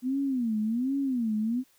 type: tone with vibrato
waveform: sine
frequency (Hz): 243.6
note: B3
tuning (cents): -24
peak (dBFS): -25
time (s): 0.02-1.64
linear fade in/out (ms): 50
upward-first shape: sine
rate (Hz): 1.3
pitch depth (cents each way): 230
effects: white hiss -64 dBFS RMS until 1.78 s